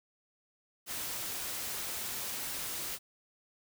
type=noise; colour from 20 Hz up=white; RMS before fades=-38 dBFS; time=0.86-2.99 s; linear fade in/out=50 ms; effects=none